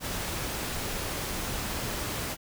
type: noise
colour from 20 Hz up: pink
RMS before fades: -33 dBFS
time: 0-2.37 s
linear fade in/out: 50 ms
effects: none